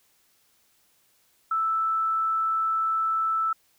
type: tone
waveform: sine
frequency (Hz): 1318.5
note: E6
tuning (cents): 0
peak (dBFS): -22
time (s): 1.51-3.53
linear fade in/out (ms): 5
effects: white hiss -65 dBFS RMS until 3.78 s

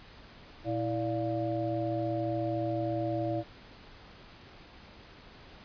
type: harmonic tone with a mistuned harmonic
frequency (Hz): 116.54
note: A#2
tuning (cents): 0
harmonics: 1 / 3 / 5 / 6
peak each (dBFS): -35 / -33 / -34 / -37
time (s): 0.64-3.44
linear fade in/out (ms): 50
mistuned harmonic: 3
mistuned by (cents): -110
effects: pink hiss -52 dBFS RMS until 5.64 s + resampled to 11025 Hz

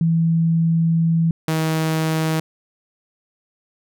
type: tone pair in turn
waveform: sine / sawtooth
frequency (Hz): 164.81 / 159.14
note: E3 / D#3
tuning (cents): 0 / +39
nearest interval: minor second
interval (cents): 61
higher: first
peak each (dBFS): -14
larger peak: neither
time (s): 0.01-1.31 / 1.48-2.4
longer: first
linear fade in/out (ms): 2
effects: none

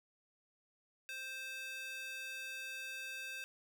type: tone with high-pass filter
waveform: square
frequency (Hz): 523.3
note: C5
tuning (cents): 0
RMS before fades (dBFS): -45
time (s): 1.09-3.44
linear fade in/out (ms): 0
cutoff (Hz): 2100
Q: 6.3
effects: none

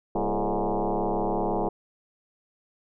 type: tone with frequency modulation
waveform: sine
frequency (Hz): 193.1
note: G3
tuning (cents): -26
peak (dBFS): -23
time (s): 0.15-1.69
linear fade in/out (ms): 5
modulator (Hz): 106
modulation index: 6.8
effects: none

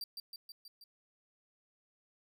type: tone with echo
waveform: 45% pulse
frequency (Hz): 4699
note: D8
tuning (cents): 0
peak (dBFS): -38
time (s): 0.01-0.04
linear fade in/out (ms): 2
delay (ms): 160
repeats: 5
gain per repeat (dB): -3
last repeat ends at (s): 0.84
effects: none

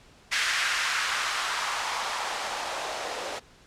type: noise with band-pass filter sweep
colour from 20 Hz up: blue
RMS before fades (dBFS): -29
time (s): 0.31-3.4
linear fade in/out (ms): 20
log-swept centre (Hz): 1800 to 530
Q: 1.8
effects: pink hiss -55 dBFS RMS until 3.66 s + low-pass 7000 Hz 12 dB/octave

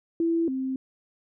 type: tone pair in turn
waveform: sine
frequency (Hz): 332.7 / 262.8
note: E4 / C4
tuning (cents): +16 / +8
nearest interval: major third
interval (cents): 408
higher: first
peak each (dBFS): -21 / -26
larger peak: first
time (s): 0.2-0.48 / 0.48-0.76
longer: neither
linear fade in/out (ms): 2
effects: none

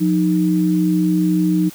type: tone pair together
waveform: sine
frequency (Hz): 177.71 / 311.1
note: F3 / D#4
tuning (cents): +30 / 0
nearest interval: minor seventh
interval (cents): 970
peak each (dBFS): -16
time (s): 0-1.7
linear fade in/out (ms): 20
effects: white hiss -40 dBFS RMS until 1.74 s

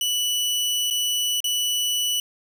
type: tone with dropouts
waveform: sawtooth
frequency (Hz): 2960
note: F#7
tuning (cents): 0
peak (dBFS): -18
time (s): 0.01-2.2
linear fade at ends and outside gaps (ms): 2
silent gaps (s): 0.902-0.908 / 1.404-1.442
effects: none

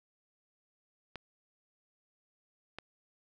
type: clicks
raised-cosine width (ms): 0.3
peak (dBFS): -25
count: 2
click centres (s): 1.157 / 2.786
effects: none

